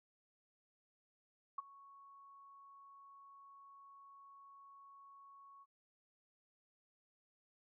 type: tone with ADSR envelope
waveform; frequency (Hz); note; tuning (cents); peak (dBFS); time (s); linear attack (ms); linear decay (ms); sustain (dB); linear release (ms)
sine; 1108.7; C#6; 0; -36; 1.58-5.66; 6; 20; -21; 40
effects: none